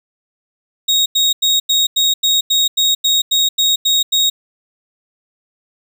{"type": "tone bursts", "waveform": "35% pulse", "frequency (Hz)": 3764, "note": "A#7", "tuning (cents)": 16, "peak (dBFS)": -9, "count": 13, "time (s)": [0.88, 4.3], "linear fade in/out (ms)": 10, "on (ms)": 180, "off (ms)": 90, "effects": []}